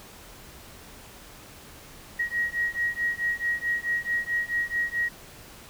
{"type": "beating tone pair", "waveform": "sine", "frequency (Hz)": [1894, 1898.6], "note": ["A#6", "A#6"], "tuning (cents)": [27, 31], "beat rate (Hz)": 4.6, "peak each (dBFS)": [-28, -28], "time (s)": [2.19, 5.09], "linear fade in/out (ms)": 10, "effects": ["pink hiss -47 dBFS RMS until 5.69 s"]}